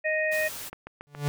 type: harmonic tone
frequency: 622 Hz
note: D#5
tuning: 1 cent flat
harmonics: 1 / 3 / 4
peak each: -27 / -27 / -32 dBFS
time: 0.04-0.49 s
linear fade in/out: 20 ms
type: noise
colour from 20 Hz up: white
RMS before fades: -38 dBFS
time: 0.31-0.7 s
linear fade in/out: 20 ms
type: click train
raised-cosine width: 0.5 ms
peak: -24 dBFS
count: 4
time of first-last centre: 0.73-1.15 s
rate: 7.15 Hz
type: tone with exponential growth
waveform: 45% pulse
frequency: 144.9 Hz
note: D3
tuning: 23 cents flat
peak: -22 dBFS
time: 1.07-1.28 s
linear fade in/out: 0 ms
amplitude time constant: 44 ms
effects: none